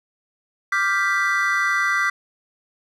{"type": "chord", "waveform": "triangle", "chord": "G dominant seventh", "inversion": "second", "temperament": "equal", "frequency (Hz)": [1174.7, 1396.9, 1568, 1975.5], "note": ["D6", "F6", "G6", "B6"], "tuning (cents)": [0, 0, 0, 0], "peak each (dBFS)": [-22, -24, -22, -20], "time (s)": [0.72, 2.1], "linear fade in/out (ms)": 5, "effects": []}